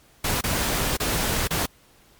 pink noise with dropouts, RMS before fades -24 dBFS, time 0.24-1.66 s, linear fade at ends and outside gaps 5 ms, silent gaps 0.41-0.438 / 0.969-1 / 1.475-1.506 s, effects pink hiss -56 dBFS RMS until 2.19 s + MP3 96 kbps

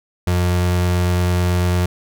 35% pulse tone, 89.1 Hz, F2, 35 cents sharp, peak -13 dBFS, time 0.27-1.86 s, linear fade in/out 5 ms, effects none

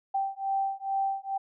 sine beating tone pair, 780 / 782.3 Hz, G5 / G5, -9 / -4 cents, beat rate 2.3 Hz, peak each -30 dBFS, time 0.14-1.38 s, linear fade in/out 10 ms, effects none

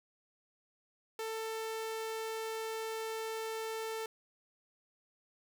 sawtooth tone, 444.5 Hz, A4, 18 cents sharp, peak -33 dBFS, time 1.19-4.06 s, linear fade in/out 2 ms, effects none

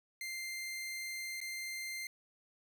sawtooth tone with dropouts, 2093 Hz, C7, in tune, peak -36 dBFS, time 0.21-2.07 s, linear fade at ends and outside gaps 2 ms, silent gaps 1.404-1.413 s, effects none

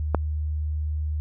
click, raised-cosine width 1 ms, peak -7 dBFS, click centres 0.147 s, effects added 76 Hz sine -24 dBFS peak until 1.2 s

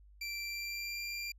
25% pulse tone with pitch glide, 2349 to 2378 Hz, D7 to D7, 0 to +21 cents, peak -34 dBFS, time 0.21-1.32 s, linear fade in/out 5 ms, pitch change +21 cents, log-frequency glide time 0.38-1.02 s, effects added 50 Hz sine -56 dBFS peak until 1.38 s + resampled to 32000 Hz

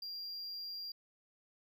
triangle tone, 4771 Hz, D8, 26 cents sharp, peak -40 dBFS, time 0.02-0.92 s, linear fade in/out 5 ms, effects none

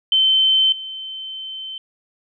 sine tone with level steps, 3084 Hz, G7, 29 cents flat, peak -12 / -28 dBFS, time 0.12-1.78 s, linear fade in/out 2 ms, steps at 0.72 s, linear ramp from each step 5 ms, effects none

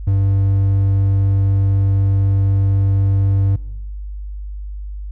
triangle tone, 98 Hz, G2, in tune, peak -10 dBFS, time 0.07-3.56 s, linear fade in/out 5 ms, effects noise-tail reverb RT60 0.9 s tail -21 dB re dry + added 50 Hz sine -25 dBFS peak until 5.11 s

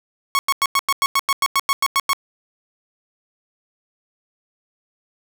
sawtooth tone bursts, 1103 Hz, C#6, 9 cents flat, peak -11 dBFS, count 14, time 0.35-2.132 s, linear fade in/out 0 ms, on 40 ms, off 94 ms, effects none

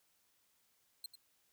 sawtooth tone with echo, 4162 Hz, C8, 10 cents flat, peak -39 dBFS, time 1.04-1.06 s, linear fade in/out 2 ms, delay 95 ms, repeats 1, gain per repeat -10 dB, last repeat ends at 1.155 s, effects white hiss -75 dBFS RMS until 1.52 s

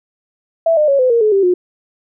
sine tone with pitch steps, 660 / 605.2 / 555 / 508.9 / 466.7 / 428 / 392.4 / 359.9 Hz, E5 / D#5 / C#5 / C5 / A#4 / A4 / G4 / F#4, +2 / -48 / +2 / -48 / +2 / -48 / +2 / -48 cents, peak -9 dBFS, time 0.66-1.54 s, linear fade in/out 5 ms, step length 110 ms, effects none

